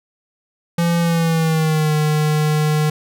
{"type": "tone with pitch glide", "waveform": "square", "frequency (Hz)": [170.2, 152.51], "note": ["F3", "D#3"], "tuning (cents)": [-44, -34], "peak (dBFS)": -15, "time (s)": [0.78, 2.9], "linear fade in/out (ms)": 5, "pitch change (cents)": -190, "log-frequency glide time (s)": [1, 1.93], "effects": []}